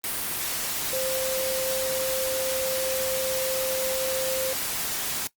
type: tone in noise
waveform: sine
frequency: 523.3 Hz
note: C5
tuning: in tune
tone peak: -27 dBFS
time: 0.93-4.53 s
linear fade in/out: 0 ms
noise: white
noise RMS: -29 dBFS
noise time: 0.04-5.27 s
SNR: -1 dB
effects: noise-tail reverb RT60 0.1 s tail -19 dB re dry + Opus 32 kbps